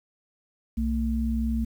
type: tone pair together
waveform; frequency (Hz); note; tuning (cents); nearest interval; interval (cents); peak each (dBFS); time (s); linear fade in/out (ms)
sine; 62.6 / 225.9; B1 / A3; +24 / +46; octave + minor seventh; 2222; -26; 0.77-1.65; 10
effects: 9-bit